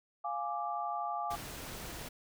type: chord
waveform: sine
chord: D diminished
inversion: first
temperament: equal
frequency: 698.5 / 830.6 / 1174.7 Hz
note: F5 / Ab5 / D6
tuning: 0 / 0 / 0 cents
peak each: -38 dBFS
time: 0.24-1.36 s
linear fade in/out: 10 ms
type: noise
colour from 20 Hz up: pink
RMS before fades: -44 dBFS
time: 1.3-2.09 s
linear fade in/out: 10 ms
effects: none